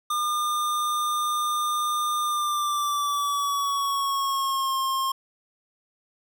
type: tone with pitch glide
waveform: square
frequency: 1207 to 1069.1 Hz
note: D6 to C6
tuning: +47 to +37 cents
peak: -24 dBFS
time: 0.1-5.12 s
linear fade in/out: 5 ms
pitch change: -210 cents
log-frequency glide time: 2.21-4.77 s
effects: none